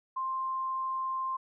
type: tone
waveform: sine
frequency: 1051 Hz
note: C6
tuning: 7 cents sharp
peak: -30 dBFS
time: 0.16-1.37 s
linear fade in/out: 10 ms
effects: none